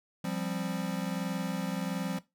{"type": "chord", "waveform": "square", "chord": "F suspended second", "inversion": "none", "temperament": "equal", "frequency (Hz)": [174.61, 196, 261.6], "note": ["F3", "G3", "C4"], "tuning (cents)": [0, 0, 0], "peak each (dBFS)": [-35, -37, -39], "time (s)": [0.24, 2.19], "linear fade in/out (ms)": 5, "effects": ["noise-tail reverb RT60 0.2 s tail -17 dB re dry"]}